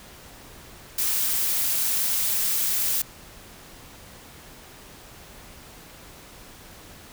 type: noise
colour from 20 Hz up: blue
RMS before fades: -24 dBFS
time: 0.98-3.02 s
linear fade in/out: 5 ms
effects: pink hiss -46 dBFS RMS until 7.12 s